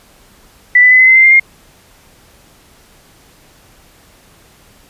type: tone with pitch steps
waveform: sine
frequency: 1975.5 / 1996.1 / 2017 / 2038 / 2059 / 2081 / 2103 / 2125 Hz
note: B6 / B6 / B6 / C7 / C7 / C7 / C7 / C7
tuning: 0 / +18 / +36 / -46 / -28 / -10 / +8 / +26 cents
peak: -3 dBFS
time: 0.75-1.398 s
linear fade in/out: 5 ms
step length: 81 ms
effects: pink hiss -46 dBFS RMS until 4.89 s + resampled to 32000 Hz